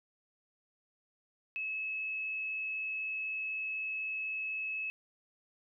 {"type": "tone", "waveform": "sine", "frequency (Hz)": 2588, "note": "E7", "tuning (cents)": -32, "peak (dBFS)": -34, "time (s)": [1.56, 4.9], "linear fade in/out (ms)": 0, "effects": []}